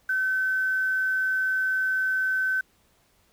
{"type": "tone with quantisation", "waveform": "sine", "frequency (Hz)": 1528, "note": "G6", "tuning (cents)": -45, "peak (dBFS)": -22, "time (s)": [0.09, 2.61], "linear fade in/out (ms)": 5, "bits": 8, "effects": ["pink hiss -64 dBFS RMS until 3.32 s"]}